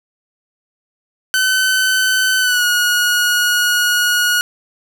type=tone with pitch glide; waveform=sawtooth; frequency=1521 to 1449 Hz; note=F#6 to F#6; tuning=+47 to -37 cents; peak=-9 dBFS; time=1.34-4.41 s; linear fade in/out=0 ms; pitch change=-84 cents; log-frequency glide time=2.39-2.64 s; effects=none